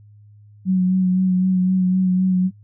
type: tone with vibrato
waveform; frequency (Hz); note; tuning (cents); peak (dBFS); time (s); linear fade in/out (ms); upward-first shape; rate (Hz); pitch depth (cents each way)
sine; 185.1; F#3; +1; -14; 0.65-2.51; 50; sine; 3.9; 23
effects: noise-tail reverb RT60 0.1 s tail -25 dB re dry + added 104 Hz sine -44 dBFS peak until 2.63 s